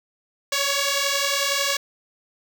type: beating tone pair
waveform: 5% pulse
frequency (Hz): 554 / 565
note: C#5 / C#5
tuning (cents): -1 / +33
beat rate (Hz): 11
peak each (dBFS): -12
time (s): 0.52-1.77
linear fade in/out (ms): 5
effects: none